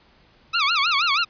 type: tone with vibrato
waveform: 15% pulse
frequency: 1244.5 Hz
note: D#6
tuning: in tune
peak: -11 dBFS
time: 0.53-1.25 s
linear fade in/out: 20 ms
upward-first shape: sine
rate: 6.3 Hz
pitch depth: 220 cents each way
effects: pink hiss -56 dBFS RMS until 1.29 s + resampled to 11025 Hz